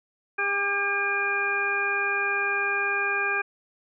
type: harmonic tone with a mistuned harmonic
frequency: 402.1 Hz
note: G4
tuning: 44 cents sharp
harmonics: 1 / 2 / 3 / 4 / 6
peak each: -33 / -34 / -32 / -26 / -28 dBFS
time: 0.38-3.42 s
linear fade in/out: 10 ms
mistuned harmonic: 3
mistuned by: -26 cents
effects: none